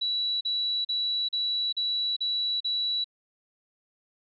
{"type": "tone bursts", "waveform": "sine", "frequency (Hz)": 3929, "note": "B7", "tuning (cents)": -10, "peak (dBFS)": -25, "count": 7, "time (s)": [0.01, 3.044], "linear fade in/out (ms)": 10, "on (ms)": 400, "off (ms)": 39, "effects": []}